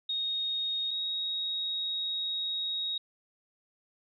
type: tone pair in turn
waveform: sine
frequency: 3729 / 3775 Hz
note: A#7 / A#7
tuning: 0 / +21 cents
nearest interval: unison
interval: 21 cents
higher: second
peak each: -29 / -30 dBFS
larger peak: first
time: 0.09-0.91 / 0.91-2.98 s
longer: second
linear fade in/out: 5 ms
effects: none